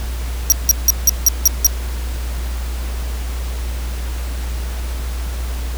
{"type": "tone bursts", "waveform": "sawtooth", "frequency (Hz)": 5740, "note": "F8", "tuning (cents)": 47, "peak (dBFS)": -4, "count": 7, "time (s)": [0.5, 1.667], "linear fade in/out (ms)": 0, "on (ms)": 21, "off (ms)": 170, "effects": ["added 60 Hz sine -20 dBFS peak until 5.77 s", "pink hiss -33 dBFS RMS until 5.77 s"]}